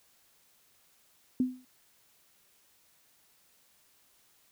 sine tone with exponential decay, 254 Hz, B3, 49 cents sharp, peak -21 dBFS, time 1.4-1.65 s, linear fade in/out 2 ms, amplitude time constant 54 ms, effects white hiss -66 dBFS RMS until 4.51 s

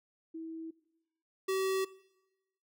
sine / square tone pair in turn, 324.5 / 382 Hz, E4 / G4, -27 / -45 cents, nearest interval minor third, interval 282 cents, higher second, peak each -39 / -30 dBFS, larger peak second, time 0.34-0.71 / 1.48-1.85 s, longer neither, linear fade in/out 10 ms, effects noise-tail reverb RT60 1.0 s tail -21 dB re dry

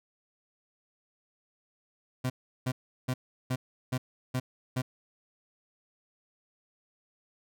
30% pulse tone bursts, 127.7 Hz, C3, 42 cents flat, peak -25 dBFS, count 7, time 2.24-4.82 s, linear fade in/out 10 ms, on 60 ms, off 360 ms, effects none

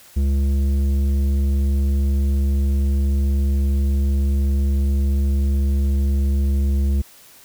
sine tone with tanh clipping, 69.1 Hz, C#2, 5 cents flat, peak -17 dBFS, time 0.16-7.02 s, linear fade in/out 10 ms, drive 10 dB, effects white hiss -47 dBFS RMS until 7.44 s

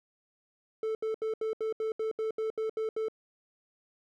triangle tone bursts, 440 Hz, A4, in tune, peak -27 dBFS, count 12, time 0.83-3.084 s, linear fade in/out 2 ms, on 120 ms, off 74 ms, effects none

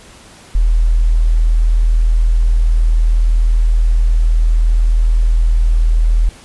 sine tone, 40.33 Hz, E1, 37 cents flat, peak -8 dBFS, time 0.55-6.29 s, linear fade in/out 0 ms, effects pink hiss -40 dBFS RMS until 6.44 s + resampled to 24000 Hz

